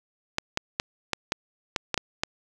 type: clicks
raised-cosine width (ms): 0.2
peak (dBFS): -7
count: 9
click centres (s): 0.384 / 0.574 / 0.799 / 1.133 / 1.321 / 1.762 / 1.943 / 1.977 / 2.235
effects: none